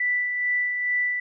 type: tone with tremolo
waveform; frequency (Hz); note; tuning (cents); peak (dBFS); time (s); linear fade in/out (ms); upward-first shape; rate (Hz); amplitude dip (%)
sine; 1975.5; B6; 0; -20; 0-1.2; 5; sine; 2.3; 40
effects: none